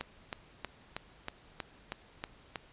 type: click train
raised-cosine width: 0.3 ms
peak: -20 dBFS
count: 9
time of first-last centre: 0.01-2.558 s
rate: 3.14 Hz
effects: pink hiss -59 dBFS RMS until 2.72 s + resampled to 8000 Hz